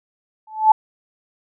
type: tone with exponential growth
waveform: sine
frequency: 869 Hz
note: A5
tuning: 22 cents flat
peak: -4 dBFS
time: 0.47-0.72 s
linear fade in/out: 5 ms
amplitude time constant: 54 ms
effects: none